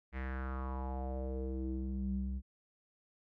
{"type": "tone with low-pass filter sweep", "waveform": "square", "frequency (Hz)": 65.41, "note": "C2", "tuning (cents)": 0, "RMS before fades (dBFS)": -38, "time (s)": [0.12, 2.42], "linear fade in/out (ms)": 50, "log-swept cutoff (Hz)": [2100, 140], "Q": 4.2, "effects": []}